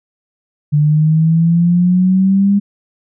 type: exponential sweep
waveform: sine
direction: up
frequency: 146.83 to 203 Hz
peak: -8 dBFS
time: 0.72-2.6 s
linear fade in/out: 20 ms
effects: none